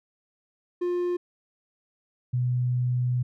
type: tone pair in turn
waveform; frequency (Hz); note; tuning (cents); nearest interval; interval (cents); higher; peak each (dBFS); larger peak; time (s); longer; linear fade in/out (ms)
triangle / sine; 353.9 / 124.26; F4 / B2; +23 / +11; octave + tritone; 1812; first; -22 / -22; neither; 0.81-1.17 / 2.33-3.23; second; 10
effects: none